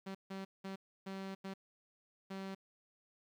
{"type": "tone bursts at uneven times", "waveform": "sawtooth", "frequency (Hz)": 192.9, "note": "G3", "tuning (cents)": -28, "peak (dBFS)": -38, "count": 6, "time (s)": [[0.06, 0.15], [0.3, 0.45], [0.64, 0.76], [1.06, 1.35], [1.44, 1.54], [2.3, 2.55]], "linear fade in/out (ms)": 10, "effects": ["low-pass 5000 Hz 12 dB/octave", "11-bit"]}